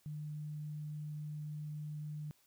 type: tone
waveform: sine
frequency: 150.6 Hz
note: D3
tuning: 44 cents sharp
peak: -40 dBFS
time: 0.06-2.31 s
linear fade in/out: 0 ms
effects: white hiss -71 dBFS RMS until 2.46 s